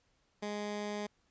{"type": "tone", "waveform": "15% pulse", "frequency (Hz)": 207.7, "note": "G#3", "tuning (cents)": 0, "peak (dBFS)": -30, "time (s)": [0.42, 1.07], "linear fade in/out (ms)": 10, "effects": ["pink hiss -74 dBFS RMS until 1.3 s", "resampled to 16000 Hz"]}